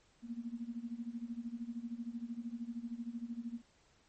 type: tone with tremolo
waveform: sine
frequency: 234.6 Hz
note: A#3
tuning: 11 cents sharp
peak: -36 dBFS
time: 0.22-3.62 s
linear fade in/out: 50 ms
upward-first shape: sine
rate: 13 Hz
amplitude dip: 85%
effects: pink hiss -69 dBFS RMS until 4.08 s + MP3 32 kbps